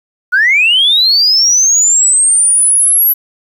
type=linear sweep; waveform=sine; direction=up; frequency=1412 to 11800 Hz; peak=-5 dBFS; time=0.32-3.14 s; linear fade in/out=20 ms; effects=tanh soft clip ceiling -2 dBFS + 7-bit